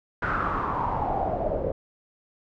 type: noise with low-pass filter sweep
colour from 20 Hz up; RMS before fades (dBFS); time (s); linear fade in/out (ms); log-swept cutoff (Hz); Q
pink; -27; 0.22-1.72; 5; 1500 to 530; 6.2
effects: none